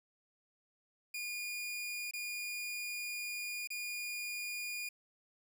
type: tone with dropouts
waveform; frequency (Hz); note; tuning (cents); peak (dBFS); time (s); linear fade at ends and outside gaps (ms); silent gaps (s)
sawtooth; 2433; D#7; -39; -35; 1.14-4.89; 5; 2.111-2.135 / 3.674-3.703
effects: none